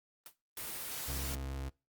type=noise with exponential decay; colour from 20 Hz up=white; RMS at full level=-44 dBFS; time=0.26-0.36 s; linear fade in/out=1 ms; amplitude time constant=20 ms
type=noise; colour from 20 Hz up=white; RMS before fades=-41 dBFS; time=0.57-1.35 s; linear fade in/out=2 ms
type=tone with vibrato; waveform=35% pulse; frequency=67.4 Hz; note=C#2; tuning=48 cents flat; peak=-36 dBFS; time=1.07-1.7 s; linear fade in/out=20 ms; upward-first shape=sine; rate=6.9 Hz; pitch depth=8 cents each way
effects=noise-tail reverb RT60 0.3 s tail -24 dB re dry + Opus 32 kbps